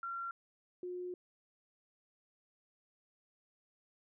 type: tone pair in turn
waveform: sine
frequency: 1371 / 359.7 Hz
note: F6 / F#4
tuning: -32 / -49 cents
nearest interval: octave + major seventh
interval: 2317 cents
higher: first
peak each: -38 / -39 dBFS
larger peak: first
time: 0.03-0.31 / 0.83-1.14 s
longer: second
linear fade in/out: 2 ms
effects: none